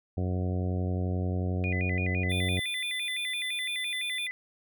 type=harmonic tone; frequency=91.3 Hz; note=F#2; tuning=23 cents flat; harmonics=1 / 2 / 3 / 4 / 5 / 6 / 7 / 8; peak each=-28 / -34 / -38 / -40 / -42 / -44 / -45 / -46 dBFS; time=0.17-2.6 s; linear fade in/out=5 ms
type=tone with vibrato; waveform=sine; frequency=2217 Hz; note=C#7; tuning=in tune; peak=-32 dBFS; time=1.64-4.31 s; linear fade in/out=0 ms; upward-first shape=square; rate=5.9 Hz; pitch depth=170 cents each way
type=tone; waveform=square; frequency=3522 Hz; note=A7; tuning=1 cent sharp; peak=-34 dBFS; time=2.29-4.28 s; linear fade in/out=20 ms
effects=none